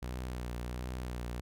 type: tone with vibrato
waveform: sawtooth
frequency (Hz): 61.4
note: B1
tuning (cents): -9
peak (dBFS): -33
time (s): 0.02-1.41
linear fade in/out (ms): 10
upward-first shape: triangle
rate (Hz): 1.4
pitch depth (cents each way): 46
effects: none